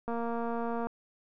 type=click train; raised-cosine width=1 ms; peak=-22 dBFS; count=185; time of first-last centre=0.08-0.87 s; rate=233 Hz; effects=none